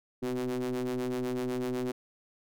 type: ring-modulated tone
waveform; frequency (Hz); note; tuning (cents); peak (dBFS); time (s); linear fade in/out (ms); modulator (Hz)
square; 62.2; B1; +13; -28; 0.22-1.92; 10; 315
effects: none